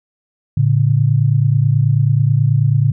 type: tone pair together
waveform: sine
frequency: 112.6 / 141.87 Hz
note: A2 / C#3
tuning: +40 / +40 cents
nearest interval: major third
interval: 400 cents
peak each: -13 dBFS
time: 0.57-2.92 s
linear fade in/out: 5 ms
effects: none